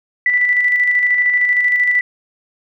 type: tone with tremolo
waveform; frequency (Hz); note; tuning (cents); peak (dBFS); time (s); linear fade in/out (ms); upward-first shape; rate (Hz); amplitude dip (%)
sine; 1975.5; B6; 0; -10; 0.26-2.01; 2; square; 13; 35
effects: none